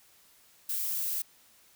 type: noise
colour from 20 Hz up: violet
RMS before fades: -32 dBFS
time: 0.69-1.22 s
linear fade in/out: 5 ms
effects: white hiss -61 dBFS RMS until 1.75 s